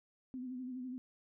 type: tone with vibrato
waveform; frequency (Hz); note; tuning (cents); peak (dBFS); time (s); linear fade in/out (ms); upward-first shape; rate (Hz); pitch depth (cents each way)
sine; 253.7; B3; +47; -40; 0.34-0.98; 0; sine; 12; 50
effects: none